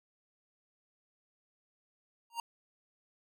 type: tone with exponential growth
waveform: square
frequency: 932.3 Hz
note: A#5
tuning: in tune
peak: -31 dBFS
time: 2.3-2.4 s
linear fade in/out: 2 ms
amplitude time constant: 21 ms
effects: none